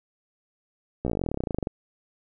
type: slowing click train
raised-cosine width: 2 ms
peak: -14 dBFS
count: 24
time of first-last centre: 1.05-1.671 s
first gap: 15 ms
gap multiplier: 1.05
effects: none